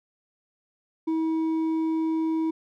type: tone with hard clipping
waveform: sine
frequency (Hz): 321.4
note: E4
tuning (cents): -44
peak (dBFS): -24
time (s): 1.07-2.51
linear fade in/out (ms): 10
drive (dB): 4
effects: none